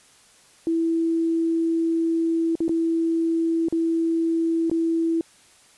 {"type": "tone with dropouts", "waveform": "sine", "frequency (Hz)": 329.6, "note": "E4", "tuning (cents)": 0, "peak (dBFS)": -19, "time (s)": [0.67, 5.21], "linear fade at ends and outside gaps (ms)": 1, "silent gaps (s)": [[2.554, 2.604], [2.681, 2.693], [3.685, 3.725], [4.698, 4.714]], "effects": ["white hiss -54 dBFS RMS until 5.77 s", "resampled to 24000 Hz"]}